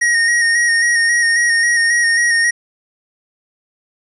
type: tone with vibrato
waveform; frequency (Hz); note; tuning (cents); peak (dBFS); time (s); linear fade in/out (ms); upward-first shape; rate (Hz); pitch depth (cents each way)
square; 1870; A#6; +5; -12; 0.01-2.51; 10; square; 3.7; 24
effects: resampled to 24000 Hz